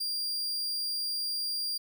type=tone; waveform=40% pulse; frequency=4775 Hz; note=D8; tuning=28 cents sharp; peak=-29 dBFS; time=0-1.78 s; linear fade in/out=10 ms; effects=none